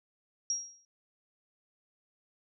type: tone with exponential decay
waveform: sine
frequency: 5640 Hz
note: F8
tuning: 16 cents sharp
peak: -26 dBFS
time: 0.5-0.85 s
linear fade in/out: 1 ms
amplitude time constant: 74 ms
effects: none